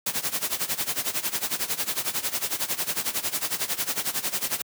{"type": "noise with tremolo", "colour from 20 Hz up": "white", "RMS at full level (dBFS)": -25, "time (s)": [0.06, 4.62], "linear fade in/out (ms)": 5, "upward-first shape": "sine", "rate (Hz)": 11, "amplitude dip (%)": 85, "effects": ["high-pass 100 Hz 12 dB/octave"]}